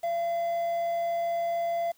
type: tone with quantisation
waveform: triangle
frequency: 681 Hz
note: F5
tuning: 44 cents flat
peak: -24 dBFS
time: 0.03-1.92 s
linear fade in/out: 10 ms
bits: 8
effects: white hiss -64 dBFS RMS until 1.97 s